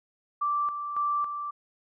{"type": "tone with tremolo", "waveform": "sine", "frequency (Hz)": 1170, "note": "D6", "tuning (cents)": -7, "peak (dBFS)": -24, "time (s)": [0.41, 1.51], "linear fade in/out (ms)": 10, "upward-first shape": "square", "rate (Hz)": 1.8, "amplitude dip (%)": 55, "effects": []}